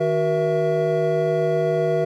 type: tone cluster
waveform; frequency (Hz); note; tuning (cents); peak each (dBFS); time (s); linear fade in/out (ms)
triangle; 155.8 / 373.1 / 475.4 / 663; D#3 / F#4 / A#4 / E5; +3 / +14 / +34 / +10; -24 / -22 / -20 / -21; 0-2.05; 10
effects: none